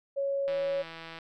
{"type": "tone", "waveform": "sine", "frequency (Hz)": 554.4, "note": "C#5", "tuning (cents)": 0, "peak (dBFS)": -27, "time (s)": [0.16, 0.83], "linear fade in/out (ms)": 20}
{"type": "click train", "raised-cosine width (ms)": 0.3, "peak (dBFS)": -27, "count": 117, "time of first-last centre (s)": [0.48, 1.187], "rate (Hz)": 164}
{"effects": []}